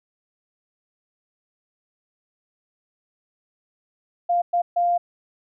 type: tone bursts at uneven times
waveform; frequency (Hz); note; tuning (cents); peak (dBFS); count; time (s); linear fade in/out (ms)
sine; 698.5; F5; 0; -17; 3; 4.29-4.42 / 4.53-4.62 / 4.76-4.98; 10
effects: none